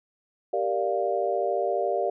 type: chord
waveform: sine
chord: G minor seventh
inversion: none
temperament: equal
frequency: 392 / 466.2 / 587.3 / 698.5 Hz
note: G4 / Bb4 / D5 / F5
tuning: 0 / 0 / 0 / 0 cents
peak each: -29 / -30 / -28 / -28 dBFS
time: 0.53-2.1 s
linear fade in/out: 5 ms
effects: none